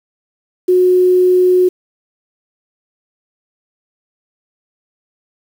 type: tone with quantisation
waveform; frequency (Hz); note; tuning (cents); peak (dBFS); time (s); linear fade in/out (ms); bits
sine; 364.6; F#4; -25; -7; 0.68-1.69; 10; 6
effects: none